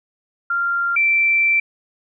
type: tone pair in turn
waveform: sine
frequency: 1389 / 2341 Hz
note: F6 / D7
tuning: -10 / -6 cents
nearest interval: major sixth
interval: 904 cents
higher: second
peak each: -17 / -13 dBFS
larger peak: second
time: 0.5-0.96 / 0.96-1.6 s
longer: second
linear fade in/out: 5 ms
effects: none